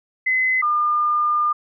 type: tone pair in turn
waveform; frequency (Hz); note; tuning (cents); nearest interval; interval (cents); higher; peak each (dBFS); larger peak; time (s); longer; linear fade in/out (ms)
sine; 2035 / 1206.2; C7 / D6; -49 / +46; major sixth; 905; first; -16; neither; 0.26-0.62 / 0.62-1.53; second; 10
effects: none